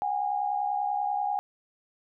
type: tone pair together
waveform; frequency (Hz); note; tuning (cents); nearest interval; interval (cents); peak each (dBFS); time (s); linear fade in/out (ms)
sine; 745.8 / 816; F#5 / G#5; +14 / -31; major second; 155; -31 / -27; 0.02-1.39; 0
effects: none